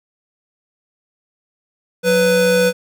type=tone pair together; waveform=square; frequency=183.8 / 496.7 Hz; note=F#3 / B4; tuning=-11 / +10 cents; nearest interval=octave + perfect fourth; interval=1721 cents; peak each=-20 / -13 dBFS; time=2.03-2.73 s; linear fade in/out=50 ms; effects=none